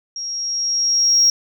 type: tone with level ramp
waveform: sine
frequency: 5600 Hz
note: F8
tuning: 4 cents sharp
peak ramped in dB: -25 to -8 dBFS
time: 0.16-1.3 s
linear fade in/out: 2 ms
effects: tanh soft clip ceiling -7 dBFS